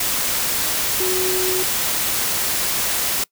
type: tone in noise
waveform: sine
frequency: 370 Hz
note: F#4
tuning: in tune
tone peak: -21 dBFS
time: 1-1.63 s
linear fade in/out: 5 ms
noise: white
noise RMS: -21 dBFS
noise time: 0-3.24 s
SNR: -3 dB
effects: noise-tail reverb RT60 0.1 s tail -23 dB re dry